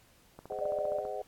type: click train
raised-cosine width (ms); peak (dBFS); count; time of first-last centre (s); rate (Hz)
1; -32; 11; 0.39-1.052; 15.1
type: chord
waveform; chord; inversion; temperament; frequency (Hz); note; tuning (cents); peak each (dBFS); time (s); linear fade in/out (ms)
sine; Ab dominant seventh; none; just; 415.3 / 519.1 / 623 / 747.5; Ab4 / C5 / Eb5 / Gb5; 0 / -14 / +2 / +17; -40; 0.5-1.22; 2
type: tone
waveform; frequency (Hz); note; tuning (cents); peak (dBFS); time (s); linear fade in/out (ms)
sine; 596; D5; +25; -31; 0.6-1.01; 20
effects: pink hiss -63 dBFS RMS until 1.27 s + AAC 64 kbps